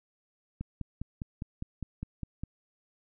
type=click train; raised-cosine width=5 ms; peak=-23 dBFS; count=10; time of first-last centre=0.61-2.436 s; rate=4.93 Hz; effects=none